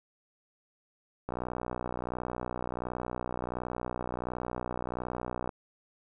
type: click train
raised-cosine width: 1 ms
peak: -20 dBFS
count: 259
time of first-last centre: 1.29-5.492 s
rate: 61.4 Hz
effects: none